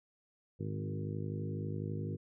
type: harmonic tone with a mistuned harmonic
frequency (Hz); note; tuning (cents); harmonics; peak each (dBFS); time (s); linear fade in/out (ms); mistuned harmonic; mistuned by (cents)
52; G#1; +3; 2 / 3 / 4 / 5 / 6 / 7 / 8 / 9; -39 / -40 / -46 / -46 / -50 / -46 / -53 / -49; 0.59-2.17; 20; 3; -18
effects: none